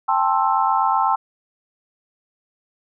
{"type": "chord", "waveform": "sine", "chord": "A minor seventh", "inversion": "third", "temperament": "just", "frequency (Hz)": [792, 880, 1056, 1320], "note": ["G5", "A5", "C6", "E6"], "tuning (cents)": [18, 0, 16, 2], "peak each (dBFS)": [-21, -20, -21, -23], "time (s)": [0.08, 1.16], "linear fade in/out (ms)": 10, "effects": []}